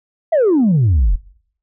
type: exponential sweep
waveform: sine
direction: down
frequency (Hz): 685 to 39.54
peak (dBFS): -8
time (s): 0.32-1.16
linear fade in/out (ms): 10
effects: noise-tail reverb RT60 0.6 s tail -22 dB re dry + tanh soft clip ceiling -8 dBFS